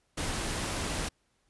pink noise, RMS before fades -33 dBFS, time 0.17-1.09 s, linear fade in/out 10 ms, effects pink hiss -73 dBFS RMS until 1.49 s + resampled to 24000 Hz

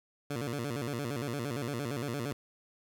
15% pulse tone with vibrato, 130.1 Hz, C3, 9 cents flat, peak -27 dBFS, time 0.3-2.33 s, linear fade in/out 5 ms, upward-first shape square, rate 8.7 Hz, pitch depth 180 cents each way, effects none

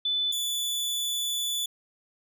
sine / sawtooth tone pair in turn, 3500 / 3468 Hz, A7 / A7, -10 / -26 cents, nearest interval unison, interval 16 cents, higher first, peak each -24 dBFS, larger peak neither, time 0.05-0.32 / 0.32-1.66 s, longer second, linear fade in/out 5 ms, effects none

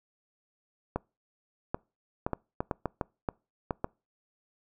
clicks, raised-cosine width 1 ms, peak -15 dBFS, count 11, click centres 0.96 / 1.745 / 2.265 / 2.333 / 2.605 / 2.712 / 2.857 / 3.012 / 3.288 / 3.708 / 3.844 s, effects noise-tail reverb RT60 0.3 s tail -26 dB re dry

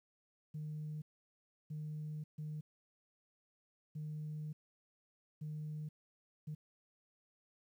sine tone bursts at uneven times, 152.5 Hz, D#3, 34 cents flat, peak -39 dBFS, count 6, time 0.54-1.02 / 1.7-2.24 / 2.38-2.61 / 3.95-4.53 / 5.41-5.89 / 6.47-6.55 s, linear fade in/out 10 ms, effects tanh soft clip ceiling -37 dBFS + 12-bit

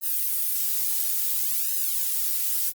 violet noise with flanger, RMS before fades -25 dBFS, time 0.01-2.73 s, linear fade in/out 50 ms, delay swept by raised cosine 0.87 to 3.57 ms, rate 0.58 Hz, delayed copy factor -0.85, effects Opus 32 kbps

